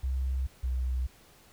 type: tone pair in turn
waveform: sine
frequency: 65.41 / 63.33 Hz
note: C2 / B1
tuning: 0 / +44 cents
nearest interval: minor second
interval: 56 cents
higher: first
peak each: -27 dBFS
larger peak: neither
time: 0.03-0.47 / 0.63-1.07 s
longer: neither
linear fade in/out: 10 ms
effects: pink hiss -58 dBFS RMS until 1.52 s